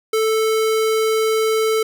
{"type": "tone", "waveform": "square", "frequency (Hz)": 440, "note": "A4", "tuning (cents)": 0, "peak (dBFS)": -16, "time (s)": [0.13, 1.83], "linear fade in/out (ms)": 5, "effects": []}